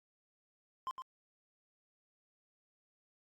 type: tone with echo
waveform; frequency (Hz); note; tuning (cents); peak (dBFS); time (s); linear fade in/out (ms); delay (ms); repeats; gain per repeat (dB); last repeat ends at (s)
triangle; 1045; C6; -2; -34; 0.87-0.91; 0; 110; 1; -6; 1.02
effects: AAC 48 kbps